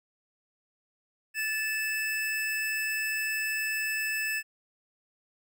square tone pair together, 1746.1 / 2626 Hz, A6 / E7, -14 / -7 cents, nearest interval perfect fifth, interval 707 cents, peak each -32 / -32 dBFS, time 1.34-4.43 s, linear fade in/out 50 ms, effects none

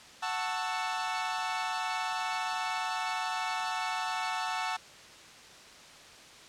sawtooth chord, F# minor seventh, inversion none, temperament equal with one note detuned, 740 / 885.6 / 1108.7 / 1318.5 Hz, F#5 / A5 / C#6 / E6, 0 / +11 / 0 / 0 cents, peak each -32 / -31 / -36 / -34 dBFS, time 0.22-4.77 s, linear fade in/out 10 ms, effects white hiss -51 dBFS RMS until 6.48 s + low-pass 6000 Hz 12 dB/octave

